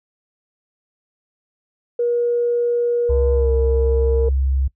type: tone with pitch glide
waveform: sine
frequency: 478 to 459.3 Hz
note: A#4 to A#4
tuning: +43 to -26 cents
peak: -15 dBFS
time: 1.99-4.29 s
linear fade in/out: 5 ms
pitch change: -69 cents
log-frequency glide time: 3.33-3.51 s
type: tone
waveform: sine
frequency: 67.1 Hz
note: C2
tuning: 44 cents sharp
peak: -15 dBFS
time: 3.09-4.68 s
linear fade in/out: 10 ms
effects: noise-tail reverb RT60 0.1 s tail -20 dB re dry + tanh soft clip ceiling -8 dBFS